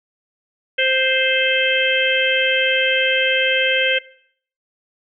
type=harmonic tone; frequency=523.3 Hz; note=C5; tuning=in tune; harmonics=1 / 3 / 4 / 5 / 6; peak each=-21 / -21 / -21 / -21 / -21 dBFS; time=0.78-3.99 s; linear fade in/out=10 ms; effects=noise-tail reverb RT60 0.6 s tail -20 dB re dry